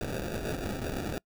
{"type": "noise with sample-and-hold", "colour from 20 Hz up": "white", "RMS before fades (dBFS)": -34, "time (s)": [0.01, 1.18], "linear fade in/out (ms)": 0, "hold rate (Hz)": 1050, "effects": ["noise-tail reverb RT60 0.1 s tail -26 dB re dry"]}